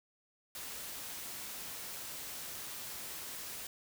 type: noise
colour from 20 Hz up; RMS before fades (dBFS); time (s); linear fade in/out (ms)
white; -44; 0.55-3.67; 2
effects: none